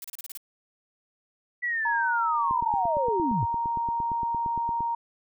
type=noise bursts; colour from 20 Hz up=blue; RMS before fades=-38 dBFS; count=7; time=0.02-0.374 s; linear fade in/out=2 ms; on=24 ms; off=31 ms
type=linear sweep; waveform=sine; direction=down; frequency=1975.5 to 80.4 Hz; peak=-25 dBFS; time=1.62-3.46 s; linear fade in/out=20 ms
type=tone; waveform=sine; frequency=932.3 Hz; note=A#5; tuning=in tune; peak=-25 dBFS; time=1.85-4.95 s; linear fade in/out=5 ms
type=click train; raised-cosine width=3 ms; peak=-25 dBFS; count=21; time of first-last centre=2.51-4.806 s; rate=8.71 Hz
effects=none